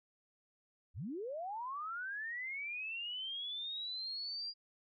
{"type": "linear sweep", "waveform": "sine", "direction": "up", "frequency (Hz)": [55, 4821], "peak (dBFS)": -39, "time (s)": [0.94, 4.54], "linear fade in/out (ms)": 50, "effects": []}